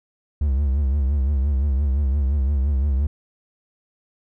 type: tone with vibrato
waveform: triangle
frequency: 69.3 Hz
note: C#2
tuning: in tune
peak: -15 dBFS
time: 0.41-3.07 s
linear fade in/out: 5 ms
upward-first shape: triangle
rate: 5.8 Hz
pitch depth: 140 cents each way
effects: none